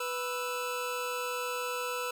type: tone pair together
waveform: 25% pulse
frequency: 493.9 / 1322 Hz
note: B4 / E6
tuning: 0 / +5 cents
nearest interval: octave + perfect fourth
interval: 1705 cents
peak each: -31 / -32 dBFS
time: 0-2.11 s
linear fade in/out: 5 ms
effects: none